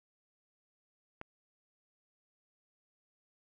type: click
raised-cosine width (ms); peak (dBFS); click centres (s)
0.5; -27; 1.214
effects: none